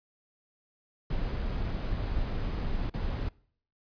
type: noise with dropouts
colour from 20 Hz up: brown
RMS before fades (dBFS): -31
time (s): 1.1-3.29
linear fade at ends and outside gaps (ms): 5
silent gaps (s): 2.898-2.938
effects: noise-tail reverb RT60 0.6 s tail -24 dB re dry + resampled to 11025 Hz